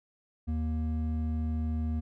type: tone pair together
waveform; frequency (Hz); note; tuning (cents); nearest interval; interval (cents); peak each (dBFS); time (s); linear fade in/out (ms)
triangle; 78.4 / 235.2; D#2 / A#3; +14 / +16; octave + perfect fifth; 1902; -27 / -31; 0.47-2.01; 20
effects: none